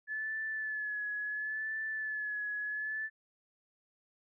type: tone with vibrato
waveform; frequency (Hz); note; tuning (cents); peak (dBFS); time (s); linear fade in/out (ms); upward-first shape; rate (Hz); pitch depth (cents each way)
sine; 1722; A6; -38; -34; 0.07-3.1; 50; sine; 0.72; 38
effects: none